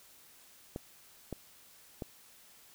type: clicks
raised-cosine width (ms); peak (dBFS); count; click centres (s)
2; -24; 3; 0.761 / 1.327 / 2.022
effects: white hiss -59 dBFS RMS until 2.74 s